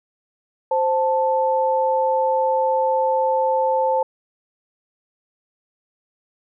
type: tone pair together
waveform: sine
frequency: 523.7 / 880 Hz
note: C5 / A5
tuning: +1 / 0 cents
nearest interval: major sixth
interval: 899 cents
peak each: -19 dBFS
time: 0.71-4.03 s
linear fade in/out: 5 ms
effects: none